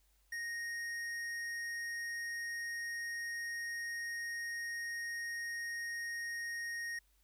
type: tone with hard clipping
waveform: triangle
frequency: 1864.7 Hz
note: A#6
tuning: in tune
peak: -40 dBFS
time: 0.32-6.99 s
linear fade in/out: 5 ms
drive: 14 dB
effects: added 50 Hz sine -70 dBFS peak until 7.23 s + white hiss -75 dBFS RMS until 7.23 s